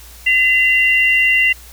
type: tone pair together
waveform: sine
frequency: 2030 / 2768 Hz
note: B6 / F7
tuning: +47 / -16 cents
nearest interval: perfect fourth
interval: 537 cents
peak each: -13 dBFS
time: 0.26-1.53 s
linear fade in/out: 10 ms
effects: added 59 Hz sine -39 dBFS peak until 1.72 s + white hiss -41 dBFS RMS until 1.72 s